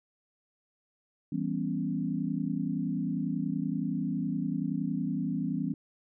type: chord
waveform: sine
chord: C# half-diminished seventh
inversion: first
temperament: equal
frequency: 164.81 / 196 / 246.9 / 277.2 Hz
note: E3 / G3 / B3 / C#4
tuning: 0 / 0 / 0 / 0 cents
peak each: -34 dBFS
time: 1.32-5.74 s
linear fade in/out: 5 ms
effects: none